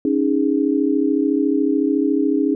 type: chord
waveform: sine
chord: C# suspended second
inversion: none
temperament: equal with one note detuned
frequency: 277.2 / 311.1 / 412.7 Hz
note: C#4 / D#4 / G#4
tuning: 0 / 0 / -11 cents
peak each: -18 / -19 / -22 dBFS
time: 0.05-2.55 s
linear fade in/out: 2 ms
effects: none